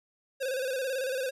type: tone with vibrato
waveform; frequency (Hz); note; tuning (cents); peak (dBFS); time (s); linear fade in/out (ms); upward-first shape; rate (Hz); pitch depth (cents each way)
square; 523.3; C5; 0; -30; 0.4-1.31; 20; square; 18; 60
effects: resampled to 32000 Hz + 12-bit